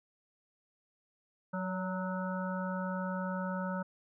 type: harmonic tone with a mistuned harmonic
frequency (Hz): 184.6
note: F#3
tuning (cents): -4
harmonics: 1 / 3 / 5 / 7 / 8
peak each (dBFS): -35 / -40 / -42 / -43 / -44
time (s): 1.53-3.83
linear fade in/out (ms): 10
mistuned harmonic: 3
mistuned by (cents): +33
effects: none